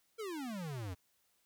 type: exponential sweep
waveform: square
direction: down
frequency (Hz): 466.2 to 84.8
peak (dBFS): -40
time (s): 0.18-0.95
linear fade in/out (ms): 20
effects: white hiss -75 dBFS RMS until 1.45 s